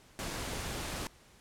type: noise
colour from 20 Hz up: pink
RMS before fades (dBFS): -38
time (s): 0.19-1.07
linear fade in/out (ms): 0
effects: pink hiss -60 dBFS RMS until 1.4 s + low-pass 11000 Hz 12 dB/octave